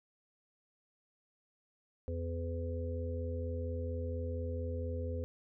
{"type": "harmonic tone", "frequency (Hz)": 84.3, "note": "E2", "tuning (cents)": 39, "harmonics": [1, 3, 5, 6], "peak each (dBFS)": [-36, -45, -46, -42], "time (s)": [2.08, 5.24], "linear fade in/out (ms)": 0, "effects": []}